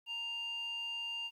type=tone with band-pass filter; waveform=square; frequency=932.3 Hz; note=A#5; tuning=in tune; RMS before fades=-40 dBFS; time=0.06-1.31 s; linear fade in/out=50 ms; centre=2900 Hz; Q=6.7; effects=12-bit

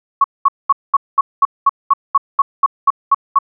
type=tone bursts; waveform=sine; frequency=1108 Hz; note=C#6; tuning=1 cent flat; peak=-6 dBFS; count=14; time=0.21-3.388 s; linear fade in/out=5 ms; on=32 ms; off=210 ms; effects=none

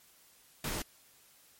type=noise; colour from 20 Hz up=pink; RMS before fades=-36 dBFS; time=0.64-0.82 s; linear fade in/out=2 ms; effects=white hiss -62 dBFS RMS until 1.59 s + MP3 64 kbps

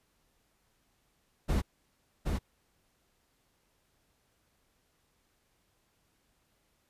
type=noise with echo; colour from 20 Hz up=brown; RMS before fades=-28 dBFS; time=1.48-1.62 s; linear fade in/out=20 ms; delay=770 ms; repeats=1; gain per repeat=-3 dB; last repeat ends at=2.39 s; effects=pink hiss -73 dBFS RMS until 6.89 s + resampled to 32000 Hz

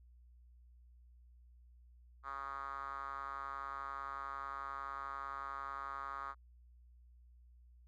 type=tone with band-pass filter; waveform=5% pulse; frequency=137.6 Hz; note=C#3; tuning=12 cents flat; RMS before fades=-44 dBFS; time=2.23-6.35 s; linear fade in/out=50 ms; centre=1200 Hz; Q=6.5; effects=added 60 Hz sine -59 dBFS peak until 7.87 s

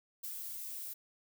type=noise with ADSR envelope; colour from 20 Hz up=violet; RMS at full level=-41 dBFS; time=0.23-0.94 s; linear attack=12 ms; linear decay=90 ms; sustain=-2 dB; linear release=12 ms; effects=none

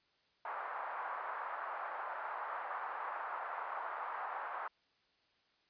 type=band-pass noise; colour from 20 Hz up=pink; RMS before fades=-42 dBFS; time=0.45-4.68 s; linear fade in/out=2 ms; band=790 to 1400 Hz; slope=24 dB/octave; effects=white hiss -74 dBFS RMS until 5.69 s + resampled to 11025 Hz

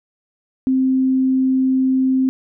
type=tone; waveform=sine; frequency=261.6 Hz; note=C4; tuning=in tune; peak=-13 dBFS; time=0.67-2.29 s; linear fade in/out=0 ms; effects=none

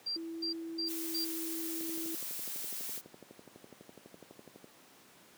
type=tone bursts; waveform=sine; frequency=4730 Hz; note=D8; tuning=12 cents sharp; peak=-33 dBFS; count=4; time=0.06-1.25 s; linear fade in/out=10 ms; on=110 ms; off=250 ms
type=tone with pitch glide; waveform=sine; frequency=329.6 to 327.3 Hz; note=E4 to E4; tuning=0 to -12 cents; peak=-38 dBFS; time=0.16-2.15 s; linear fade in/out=2 ms; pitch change=-12 cents; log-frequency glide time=0.56-1.45 s
type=noise; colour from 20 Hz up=blue; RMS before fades=-40 dBFS; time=0.86-3.02 s; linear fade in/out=50 ms
type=click train; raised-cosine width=2 ms; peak=-35 dBFS; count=35; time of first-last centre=1.81-4.643 s; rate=12 Hz
effects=pink hiss -59 dBFS RMS until 5.37 s + high-pass 200 Hz 12 dB/octave

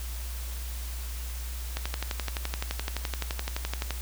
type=click train; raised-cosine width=0.2 ms; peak=-13 dBFS; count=26; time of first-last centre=1.77-3.907 s; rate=11.7 Hz; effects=added 60 Hz sine -33 dBFS peak until 4.01 s + white hiss -43 dBFS RMS until 4.01 s

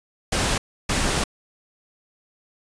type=noise bursts at uneven times; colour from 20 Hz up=pink; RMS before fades=-22 dBFS; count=2; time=0.32-0.58 / 0.89-1.24 s; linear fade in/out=5 ms; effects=resampled to 22050 Hz

